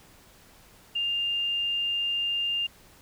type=tone; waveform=sine; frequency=2803 Hz; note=F7; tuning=6 cents sharp; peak=-25 dBFS; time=0.95-2.67 s; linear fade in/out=10 ms; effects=pink hiss -55 dBFS RMS until 3.01 s